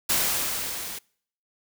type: noise with level ramp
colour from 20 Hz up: white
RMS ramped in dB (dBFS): -22 to -36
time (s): 0.09-0.99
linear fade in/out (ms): 10
effects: noise-tail reverb RT60 0.6 s tail -26 dB re dry